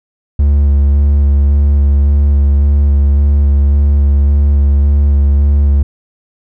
triangle tone with vibrato, 71.1 Hz, C#2, 45 cents sharp, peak -4 dBFS, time 0.39-5.83 s, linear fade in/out 5 ms, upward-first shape square, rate 1.8 Hz, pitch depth 13 cents each way, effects none

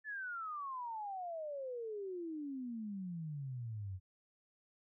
sine exponential sweep, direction down, 1760 to 90 Hz, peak -40 dBFS, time 0.04-4 s, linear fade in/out 50 ms, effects none

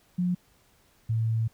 sine tone pair in turn, 178.9 / 112.63 Hz, F3 / A2, +42 / +41 cents, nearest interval minor sixth, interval 801 cents, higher first, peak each -23 dBFS, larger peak neither, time 0.18-0.35 / 1.09-1.48 s, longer second, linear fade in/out 10 ms, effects pink hiss -63 dBFS RMS until 1.53 s

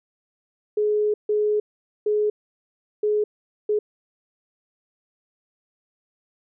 sine tone bursts at uneven times, 421.3 Hz, G#4, 25 cents sharp, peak -18 dBFS, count 5, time 0.77-1.14 / 1.29-1.6 / 2.06-2.3 / 3.03-3.24 / 3.69-3.79 s, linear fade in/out 5 ms, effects none

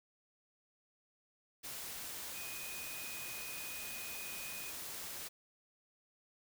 sine tone in noise, 2489 Hz, D#7, in tune, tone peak -48 dBFS, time 2.34-4.72 s, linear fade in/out 20 ms, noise white, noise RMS -45 dBFS, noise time 1.63-5.29 s, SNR -6 dB, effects none

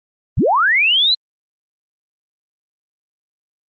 sine linear sweep, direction up, 43.65 to 4127 Hz, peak -11 dBFS, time 0.37-1.15 s, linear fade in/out 10 ms, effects Opus 32 kbps

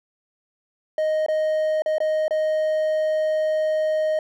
triangle tone with dropouts, 622.3 Hz, D#5, in tune, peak -17 dBFS, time 0.98-4.19 s, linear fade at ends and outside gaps 2 ms, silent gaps 1.263-1.284 / 1.821-1.86 / 1.983-2.003 / 2.281-2.308 s, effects none

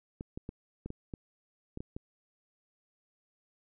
clicks, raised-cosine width 3 ms, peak -26 dBFS, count 9, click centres 0.209 / 0.375 / 0.491 / 0.86 / 0.904 / 1.138 / 1.774 / 1.805 / 1.965 s, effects none

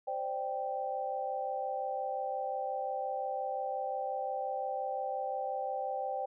sine chord, C suspended second, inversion none, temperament equal with one note detuned, 523.3 / 589 / 784 Hz, C5 / D5 / G5, 0 / +5 / 0 cents, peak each -38 / -40 / -35 dBFS, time 0.07-6.26 s, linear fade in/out 10 ms, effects none

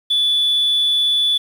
sine tone, 3458 Hz, A7, 31 cents flat, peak -12 dBFS, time 0.1-1.38 s, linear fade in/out 10 ms, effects tanh soft clip ceiling -11 dBFS + 7-bit

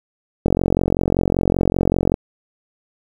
click train, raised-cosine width 2 ms, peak -3 dBFS, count 77, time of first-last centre 0.46-2.141 s, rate 45.2 Hz, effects 7-bit

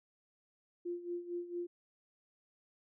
sine tone with tremolo, 349.2 Hz, F4, in tune, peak -35 dBFS, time 0.85-1.67 s, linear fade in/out 10 ms, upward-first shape sine, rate 4.4 Hz, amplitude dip 75%, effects none

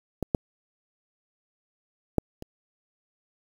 clicks, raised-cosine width 2 ms, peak -14 / -8 / -7 / -25 dBFS, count 4, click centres 0.227 / 0.348 / 2.183 / 2.424 s, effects 7-bit

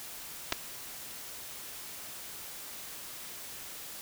clicks, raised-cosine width 0.2 ms, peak -11 / -12 dBFS, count 2, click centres 0.523 / 0.526 s, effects white hiss -44 dBFS RMS until 4.01 s

